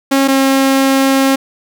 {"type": "tone pair in turn", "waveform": "sawtooth", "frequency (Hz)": [272.4, 269.6], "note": ["C#4", "C#4"], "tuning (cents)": [-30, -48], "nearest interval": "unison", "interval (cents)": 18, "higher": "first", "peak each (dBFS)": -5, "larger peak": "neither", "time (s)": [[0.11, 0.28], [0.28, 1.36]], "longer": "second", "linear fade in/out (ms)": 10, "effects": []}